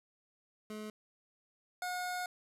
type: tone pair in turn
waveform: 25% pulse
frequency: 213.8 / 722.9 Hz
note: A3 / F#5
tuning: -49 / -40 cents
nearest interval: octave + major sixth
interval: 2109 cents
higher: second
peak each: -38 / -32 dBFS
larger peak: second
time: 0.7-0.9 / 1.82-2.26 s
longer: second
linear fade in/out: 2 ms
effects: resampled to 32000 Hz + 10-bit